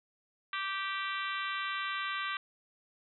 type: harmonic tone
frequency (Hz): 390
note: G4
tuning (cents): -9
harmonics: 3 / 4 / 5 / 6 / 7 / 8 / 9 / 10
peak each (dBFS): -37 / -39 / -41 / -43 / -44 / -45 / -46 / -47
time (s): 0.53-2.37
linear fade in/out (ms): 2
effects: none